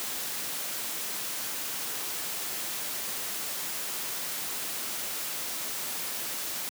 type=noise; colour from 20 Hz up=white; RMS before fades=-34 dBFS; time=0-6.69 s; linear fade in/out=0 ms; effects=high-pass 150 Hz 12 dB/octave